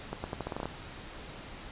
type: accelerating click train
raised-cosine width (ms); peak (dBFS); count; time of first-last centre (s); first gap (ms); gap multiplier
1; -20; 10; 0.13-0.656; 110; 0.83
effects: pink hiss -45 dBFS RMS until 1.71 s + resampled to 8000 Hz